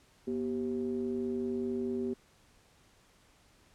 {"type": "ring-modulated tone", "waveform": "triangle", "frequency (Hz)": 72.4, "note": "D2", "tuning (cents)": -24, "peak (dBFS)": -26, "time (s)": [0.27, 2.14], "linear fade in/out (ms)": 10, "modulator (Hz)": 315, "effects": ["pink hiss -64 dBFS RMS until 3.74 s", "low-pass 10000 Hz 12 dB/octave"]}